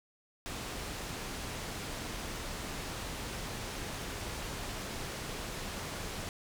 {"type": "low-pass noise", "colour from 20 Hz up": "pink", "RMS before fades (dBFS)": -40, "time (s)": [0.46, 6.29], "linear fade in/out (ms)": 0, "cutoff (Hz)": 9500, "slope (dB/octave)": 12, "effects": []}